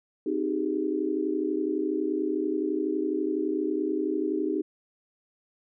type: chord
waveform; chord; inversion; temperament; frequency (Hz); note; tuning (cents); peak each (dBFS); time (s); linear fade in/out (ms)
sine; Ab major seventh; first; equal with one note detuned; 261.6 / 311.1 / 383.5 / 415.3; C4 / Eb4 / G4 / Ab4; 0 / 0 / -38 / 0; -34 / -28 / -30 / -33; 0.26-4.62; 5
effects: none